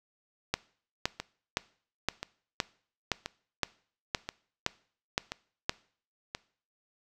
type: two click trains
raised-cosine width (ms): 0.2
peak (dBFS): -9 / -17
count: 11 / 6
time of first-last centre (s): 0.54-5.695 / 1.2-6.349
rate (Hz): 1.94 / 0.971
effects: noise-tail reverb RT60 0.5 s tail -21 dB re dry